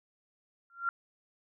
sine tone with exponential growth, 1381 Hz, F6, 20 cents flat, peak -24 dBFS, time 0.7-0.89 s, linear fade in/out 1 ms, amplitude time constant 41 ms, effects none

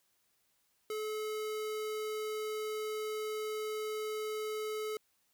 square tone, 430 Hz, A4, 40 cents flat, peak -36 dBFS, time 0.9-4.97 s, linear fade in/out 2 ms, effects white hiss -75 dBFS RMS until 5.33 s

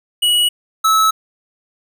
square tone pair in turn, 2921 / 1301.2 Hz, F#7 / E6, -23 / -23 cents, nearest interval octave + major second, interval 1400 cents, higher first, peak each -12 / -11 dBFS, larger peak second, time 0.22-0.49 / 0.84-1.11 s, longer neither, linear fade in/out 10 ms, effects none

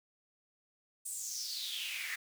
pink noise with high-pass filter sweep, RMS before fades -40 dBFS, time 1.05-2.16 s, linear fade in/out 10 ms, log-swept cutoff 8900 to 1800 Hz, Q 5.8, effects none

